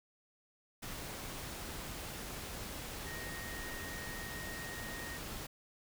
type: tone in noise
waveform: sine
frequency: 1864.7 Hz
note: A#6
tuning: in tune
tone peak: -46 dBFS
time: 3.06-5.18 s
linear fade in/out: 10 ms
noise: pink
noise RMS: -44 dBFS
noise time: 0.82-5.47 s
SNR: -5 dB
effects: none